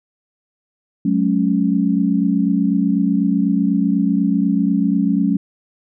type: chord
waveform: sine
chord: F# suspended second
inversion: none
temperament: equal with one note detuned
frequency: 185 / 213.1 / 277.2 Hz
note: F#3 / G#3 / C#4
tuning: 0 / +45 / 0 cents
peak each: -18 dBFS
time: 1.05-5.37 s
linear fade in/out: 5 ms
effects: none

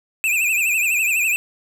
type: tone with vibrato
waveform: square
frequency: 2538 Hz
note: D#7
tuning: 34 cents sharp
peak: -17 dBFS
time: 0.24-1.36 s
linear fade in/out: 0 ms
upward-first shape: triangle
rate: 12 Hz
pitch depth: 130 cents each way
effects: 8-bit

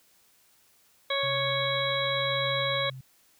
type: harmonic tone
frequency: 554.4 Hz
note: C#5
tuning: in tune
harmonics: 1 / 2 / 3 / 4 / 6 / 7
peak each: -30 / -33 / -36 / -33 / -34 / -32 dBFS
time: 1.1-2.9 s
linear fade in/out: 5 ms
type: tone with tremolo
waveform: sine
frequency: 130.81 Hz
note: C3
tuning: in tune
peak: -35 dBFS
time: 1.23-3.01 s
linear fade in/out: 5 ms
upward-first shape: triangle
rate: 0.98 Hz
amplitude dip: 40%
effects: white hiss -63 dBFS RMS until 3.39 s

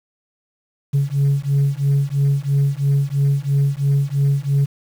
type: beating tone pair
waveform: sine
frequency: 138.59 / 141.59 Hz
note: C#3 / C#3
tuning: 0 / +37 cents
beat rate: 3 Hz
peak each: -16 dBFS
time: 0.93-4.66 s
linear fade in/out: 20 ms
effects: tanh soft clip ceiling -11 dBFS + 7-bit

